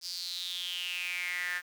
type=tone with high-pass filter sweep; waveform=sawtooth; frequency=178.2 Hz; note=F3; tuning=35 cents sharp; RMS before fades=-36 dBFS; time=0.01-1.62 s; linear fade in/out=50 ms; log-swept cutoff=5000 to 1700 Hz; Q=7.9; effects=9-bit